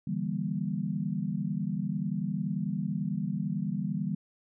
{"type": "chord", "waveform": "sine", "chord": "E half-diminished seventh", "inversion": "third", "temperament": "equal with one note detuned", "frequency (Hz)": [146.83, 164.81, 196, 236.5], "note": ["D3", "E3", "G3", "Bb3"], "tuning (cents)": [0, 0, 0, 25], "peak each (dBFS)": [-36, -34, -32, -37], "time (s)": [0.07, 4.15], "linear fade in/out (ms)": 5, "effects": []}